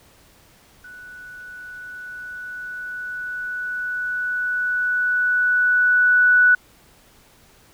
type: tone with level ramp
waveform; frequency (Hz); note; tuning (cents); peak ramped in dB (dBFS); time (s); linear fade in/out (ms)
sine; 1480; F#6; 0; -38 to -10; 0.84-6.55; 5
effects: pink hiss -53 dBFS RMS until 7.73 s